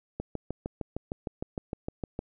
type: click train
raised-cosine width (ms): 2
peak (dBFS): -19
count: 14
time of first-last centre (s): 0.2-2.191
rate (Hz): 6.53
effects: none